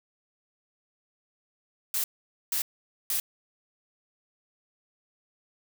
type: noise bursts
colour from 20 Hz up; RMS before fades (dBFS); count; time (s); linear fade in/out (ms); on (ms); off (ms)
blue; -28; 3; 1.94-3.2; 2; 100; 480
effects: none